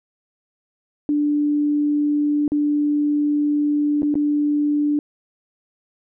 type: tone with dropouts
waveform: sine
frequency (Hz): 294.2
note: D4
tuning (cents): +3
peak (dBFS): -16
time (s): 1.09-4.99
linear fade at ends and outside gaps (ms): 1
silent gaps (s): 2.479-2.519 / 4.021-4.03 / 4.142-4.154
effects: none